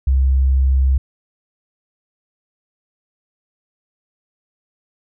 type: tone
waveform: sine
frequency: 66.3 Hz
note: C2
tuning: 23 cents sharp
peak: -11 dBFS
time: 0.07-0.98 s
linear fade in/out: 5 ms
effects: none